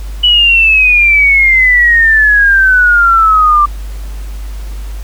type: exponential sweep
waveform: sine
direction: down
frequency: 2968 to 1174.7 Hz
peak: -4 dBFS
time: 0.23-3.66 s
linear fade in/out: 10 ms
effects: added 50 Hz sine -19 dBFS peak until 5.03 s + pink hiss -37 dBFS RMS until 5.03 s